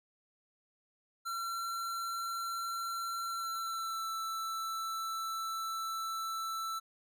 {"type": "tone with pitch glide", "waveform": "square", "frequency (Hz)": [1359, 1326.4], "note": ["F6", "E6"], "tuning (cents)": [-48, 10], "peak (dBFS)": -36, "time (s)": [1.25, 6.8], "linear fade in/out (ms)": 20, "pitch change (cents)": -42, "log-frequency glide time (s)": [3.25, 4.14], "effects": []}